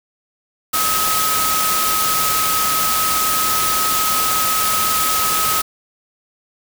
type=tone in noise; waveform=sine; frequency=1274 Hz; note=D#6; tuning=41 cents sharp; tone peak=-19 dBFS; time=0.73-5.62 s; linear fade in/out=10 ms; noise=white; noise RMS=-19 dBFS; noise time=0.73-5.62 s; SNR=-3 dB; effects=none